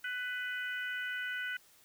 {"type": "harmonic tone", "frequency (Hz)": 497.3, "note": "B4", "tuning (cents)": 12, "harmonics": [3, 4, 5, 6], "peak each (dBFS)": [-36, -43, -48, -46], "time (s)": [0.04, 1.57], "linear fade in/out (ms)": 5, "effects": ["white hiss -63 dBFS RMS until 1.84 s"]}